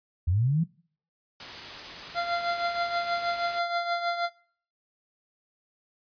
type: linear sweep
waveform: sine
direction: up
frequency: 79.1 to 172.4 Hz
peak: -21 dBFS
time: 0.27-0.64 s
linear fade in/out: 10 ms
type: noise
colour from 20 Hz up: white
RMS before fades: -39 dBFS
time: 1.4-3.59 s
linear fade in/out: 2 ms
type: tone with tremolo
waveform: 25% pulse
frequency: 691 Hz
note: F5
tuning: 19 cents flat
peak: -20 dBFS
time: 2.14-4.3 s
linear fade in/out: 50 ms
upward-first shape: triangle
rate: 6.3 Hz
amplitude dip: 65%
effects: noise-tail reverb RT60 0.5 s tail -22 dB re dry + resampled to 11025 Hz